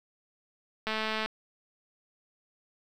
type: click train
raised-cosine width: 0.3 ms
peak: -16 dBFS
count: 86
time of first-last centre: 0.87-1.26 s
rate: 218 Hz
effects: 9-bit